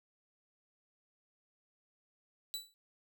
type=tone with exponential decay; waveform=sawtooth; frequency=3951 Hz; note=B7; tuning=in tune; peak=-31 dBFS; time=2.54-2.74 s; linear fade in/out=0 ms; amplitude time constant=42 ms; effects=none